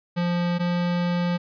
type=tone pair in turn; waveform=square; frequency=174.61 / 175.28 Hz; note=F3 / F3; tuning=0 / +7 cents; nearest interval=unison; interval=7 cents; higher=second; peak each=-22 dBFS; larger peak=neither; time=0.16-0.59 / 0.59-1.38 s; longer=second; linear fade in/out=20 ms; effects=resampled to 11025 Hz